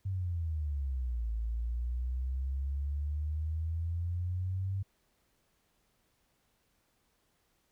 sine exponential two-way sweep, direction down then up, 98 to 55 to 98 Hz, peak -31 dBFS, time 0.05-4.83 s, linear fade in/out 10 ms, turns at 1.32 s, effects pink hiss -74 dBFS RMS until 7.71 s

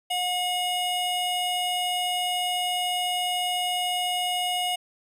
square tone pair together, 722 / 2888 Hz, F#5 / F#7, -43 / -43 cents, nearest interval 2 octaves, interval 2400 cents, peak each -28 dBFS, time 0.1-4.76 s, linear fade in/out 10 ms, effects resampled to 32000 Hz

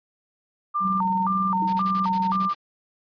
sine tone with vibrato, 1042 Hz, C6, 7 cents flat, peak -21 dBFS, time 0.74-2.54 s, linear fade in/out 20 ms, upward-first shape square, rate 1.9 Hz, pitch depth 230 cents each way
sine tone with tremolo, 189.9 Hz, F#3, 45 cents sharp, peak -24 dBFS, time 0.8-2.5 s, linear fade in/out 50 ms, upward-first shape square, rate 20 Hz, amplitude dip 40%
sine tone with exponential decay, 315.2 Hz, D#4, 23 cents sharp, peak -28 dBFS, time 1.62-1.78 s, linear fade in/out 1 ms, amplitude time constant 34 ms
white noise bursts, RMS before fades -37 dBFS, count 10, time 1.67-2.55 s, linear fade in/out 10 ms, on 61 ms, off 30 ms
effects resampled to 11025 Hz

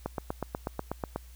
click train, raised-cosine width 1 ms, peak -17 dBFS, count 10, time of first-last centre 0.06-1.16 s, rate 8.18 Hz, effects added 60 Hz sine -47 dBFS peak until 1.35 s + white hiss -59 dBFS RMS until 1.35 s

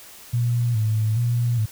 sine tone with vibrato, 114.2 Hz, A#2, 35 cents flat, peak -18 dBFS, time 0.33-1.66 s, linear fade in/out 10 ms, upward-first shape square, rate 1.2 Hz, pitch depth 81 cents each way, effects white hiss -44 dBFS RMS until 1.71 s

